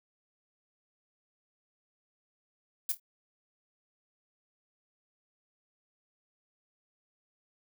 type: noise with echo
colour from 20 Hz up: violet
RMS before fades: -30 dBFS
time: 2.89-2.92 s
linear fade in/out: 2 ms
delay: 26 ms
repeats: 3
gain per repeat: -12 dB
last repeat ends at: 2.998 s
effects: none